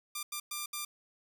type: tone bursts at uneven times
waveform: 5% pulse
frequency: 1190 Hz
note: D6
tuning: 22 cents sharp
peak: -24 dBFS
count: 4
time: 0.15-0.23 / 0.32-0.4 / 0.51-0.66 / 0.73-0.85 s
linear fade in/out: 5 ms
effects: none